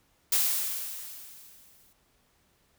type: noise with exponential decay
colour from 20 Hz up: blue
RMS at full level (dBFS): -23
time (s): 0.32-1.93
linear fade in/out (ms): 5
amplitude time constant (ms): 350
effects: pink hiss -68 dBFS RMS until 2.78 s